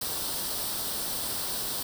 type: noise with comb filter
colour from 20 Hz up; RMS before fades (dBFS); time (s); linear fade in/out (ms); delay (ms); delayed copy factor
white; -32; 0.01-1.83; 5; 0.22; +0.6
effects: none